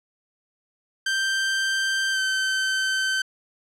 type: tone with pitch glide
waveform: sawtooth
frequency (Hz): 1568 to 1542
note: G6 to G6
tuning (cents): 0 to -29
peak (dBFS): -18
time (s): 1.06-3.22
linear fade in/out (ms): 5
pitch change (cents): -29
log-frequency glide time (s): 2.12-2.19
effects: low-pass 8000 Hz 12 dB/octave